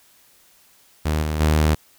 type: tone with level steps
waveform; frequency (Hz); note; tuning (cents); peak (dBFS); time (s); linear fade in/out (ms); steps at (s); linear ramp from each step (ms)
sawtooth; 77; D#2; -17; -15 / -18 / -11; 1.05-1.75; 10; 1.22 / 1.4; 10
effects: white hiss -55 dBFS RMS until 1.98 s